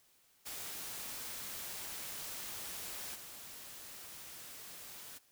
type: noise with level steps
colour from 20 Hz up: white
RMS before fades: -44 / -50 dBFS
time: 0.45-5.19 s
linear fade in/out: 20 ms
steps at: 3.14 s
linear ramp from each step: 20 ms
effects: white hiss -69 dBFS RMS until 5.31 s